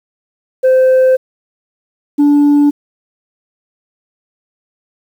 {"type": "tone pair in turn", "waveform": "sine", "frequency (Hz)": [518, 290.1], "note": ["C5", "D4"], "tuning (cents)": [-17, -21], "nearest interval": "minor seventh", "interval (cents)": 1004, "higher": "first", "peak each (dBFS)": -3, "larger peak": "neither", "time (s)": [[0.63, 1.17], [2.18, 2.71]], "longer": "first", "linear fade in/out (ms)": 20, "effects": ["tanh soft clip ceiling -5 dBFS", "7-bit"]}